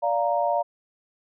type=chord; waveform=sine; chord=Bb major; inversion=first; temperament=just; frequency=582.7 / 699.2 / 932.3 Hz; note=D5 / F5 / Bb5; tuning=-14 / +2 / 0 cents; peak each=-25 / -24 / -26 dBFS; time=0.02-0.63 s; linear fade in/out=20 ms; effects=none